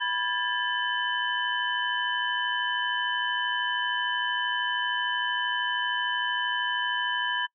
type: tone cluster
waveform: sine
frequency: 984 / 1629 / 1742 / 3035 Hz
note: B5 / G#6 / A6 / F#7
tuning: -7 / -34 / -18 / +43 cents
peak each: -31 dBFS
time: 0-7.47 s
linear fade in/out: 20 ms
effects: noise-tail reverb RT60 0.1 s tail -24 dB re dry